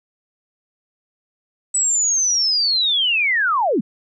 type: linear sweep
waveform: sine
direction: down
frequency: 7980 to 170.6 Hz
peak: -15 dBFS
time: 1.74-3.81 s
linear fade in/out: 10 ms
effects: none